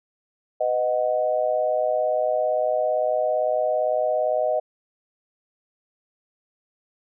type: chord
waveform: sine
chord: B major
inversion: none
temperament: equal with one note detuned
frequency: 502.2 / 622.3 / 740 Hz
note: B4 / D#5 / F#5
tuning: +29 / 0 / 0 cents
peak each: -27 / -21 / -27 dBFS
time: 0.6-4.6 s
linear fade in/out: 10 ms
effects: none

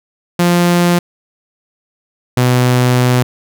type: tone pair in turn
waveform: sawtooth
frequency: 174.61 / 124.97 Hz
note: F3 / B2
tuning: 0 / +21 cents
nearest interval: tritone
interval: 579 cents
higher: first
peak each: -5 dBFS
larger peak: neither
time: 0.39-0.99 / 2.37-3.23 s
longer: second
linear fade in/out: 5 ms
effects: none

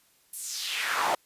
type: noise with high-pass filter sweep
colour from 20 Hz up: brown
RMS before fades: -30 dBFS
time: 0.33-1.15 s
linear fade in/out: 5 ms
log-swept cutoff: 11000 to 670 Hz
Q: 2.5
effects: white hiss -64 dBFS RMS until 1.25 s + resampled to 32000 Hz

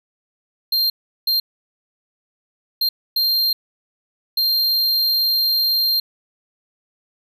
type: tone bursts at uneven times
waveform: square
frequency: 4186 Hz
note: C8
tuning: in tune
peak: -16 dBFS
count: 5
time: 0.72-0.9 / 1.27-1.4 / 2.81-2.89 / 3.16-3.53 / 4.37-6 s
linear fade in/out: 5 ms
effects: none

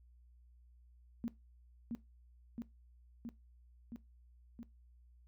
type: tone with echo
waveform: sine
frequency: 233.1 Hz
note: A#3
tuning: in tune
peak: -35 dBFS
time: 1.24-1.28 s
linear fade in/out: 0 ms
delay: 670 ms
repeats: 5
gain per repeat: -2 dB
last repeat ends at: 4.63 s
effects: noise-tail reverb RT60 0.2 s tail -18 dB re dry + added 60 Hz sine -60 dBFS peak until 5.27 s

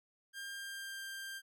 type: tone with pitch glide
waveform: sawtooth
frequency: 1600 to 1586.2 Hz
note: G6 to G6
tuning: +35 to +20 cents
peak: -39 dBFS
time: 0.33-1.42 s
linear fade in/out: 50 ms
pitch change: -15 cents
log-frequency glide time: 0.53-1.02 s
effects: none

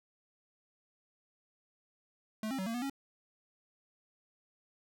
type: tone with pitch steps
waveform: square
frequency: 217.1 / 267.3 / 189.3 / 228.6 / 243.1 / 274.7 Hz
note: A3 / C4 / F#3 / A#3 / B3 / C#4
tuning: -23 / +37 / +40 / -34 / -27 / -16 cents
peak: -35 dBFS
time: 2.43-2.898 s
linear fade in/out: 2 ms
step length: 78 ms
effects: none

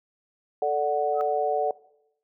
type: chord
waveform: sine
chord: D major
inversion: second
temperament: equal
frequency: 440 / 587.3 / 740 Hz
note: A4 / D5 / F#5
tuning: 0 / 0 / 0 cents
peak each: -27 / -27 / -25 dBFS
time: 0.62-1.71 s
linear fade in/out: 2 ms
type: tone with exponential growth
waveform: sine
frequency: 1279 Hz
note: D#6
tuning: 47 cents sharp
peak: -27 dBFS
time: 1.12-1.21 s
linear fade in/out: 0 ms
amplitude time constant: 18 ms
effects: noise-tail reverb RT60 0.8 s tail -20 dB re dry

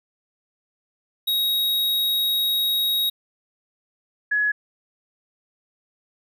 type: tone pair in turn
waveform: square / sine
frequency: 3790 / 1688.3 Hz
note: A#7 / G#6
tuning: +28 / +28 cents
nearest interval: octave + major second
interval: 1400 cents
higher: first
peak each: -20 / -18 dBFS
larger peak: second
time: 1.27-3.1 / 4.31-4.52 s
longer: first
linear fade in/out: 10 ms
effects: none

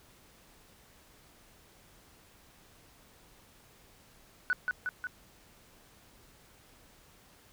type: tone with echo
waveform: sine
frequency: 1485 Hz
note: F#6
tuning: 6 cents sharp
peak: -24 dBFS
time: 4.5-4.53 s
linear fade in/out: 0 ms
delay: 180 ms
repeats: 3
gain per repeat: -3 dB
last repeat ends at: 5.07 s
effects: tanh soft clip ceiling -20 dBFS + pink hiss -60 dBFS RMS until 7.52 s

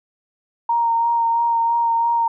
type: tone with vibrato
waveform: sine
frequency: 929 Hz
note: A#5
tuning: 6 cents flat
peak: -15 dBFS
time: 0.69-2.28 s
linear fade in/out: 5 ms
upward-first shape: sine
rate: 3 Hz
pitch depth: 17 cents each way
effects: none

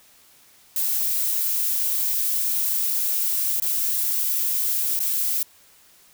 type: noise with dropouts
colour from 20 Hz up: violet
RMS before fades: -23 dBFS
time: 0.76-5.43 s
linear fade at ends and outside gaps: 2 ms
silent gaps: 3.6-3.621 / 4.992-5.002 s
effects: white hiss -54 dBFS RMS until 6.13 s

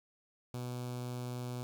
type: tone with notch filter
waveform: sawtooth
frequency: 123.47 Hz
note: B2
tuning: in tune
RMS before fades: -40 dBFS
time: 0.54-1.63 s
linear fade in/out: 0 ms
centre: 2000 Hz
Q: 1.1
effects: 10-bit

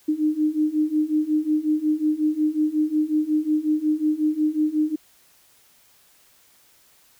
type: beating tone pair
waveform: sine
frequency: 303.1 / 308.6 Hz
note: D#4 / D#4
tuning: -45 / -14 cents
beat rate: 5.5 Hz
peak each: -23 / -21 dBFS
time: 0.08-4.96 s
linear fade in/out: 10 ms
effects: white hiss -57 dBFS RMS until 7.19 s

